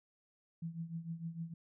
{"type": "tone with tremolo", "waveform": "sine", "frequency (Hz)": 165.8, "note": "E3", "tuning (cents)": 10, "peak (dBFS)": -36, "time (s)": [0.62, 1.54], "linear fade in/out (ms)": 5, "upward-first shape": "triangle", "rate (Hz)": 6.6, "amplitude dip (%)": 85, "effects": []}